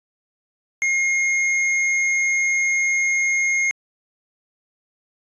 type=tone with tanh clipping; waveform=triangle; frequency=2141 Hz; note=C7; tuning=39 cents sharp; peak=-19 dBFS; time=0.82-3.71 s; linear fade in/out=0 ms; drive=18 dB; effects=resampled to 22050 Hz